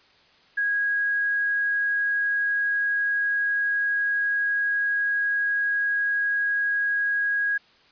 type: tone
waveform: sine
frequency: 1648 Hz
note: G#6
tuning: 14 cents flat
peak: -21 dBFS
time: 0.57-7.58 s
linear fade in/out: 10 ms
effects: white hiss -57 dBFS RMS until 7.91 s + resampled to 11025 Hz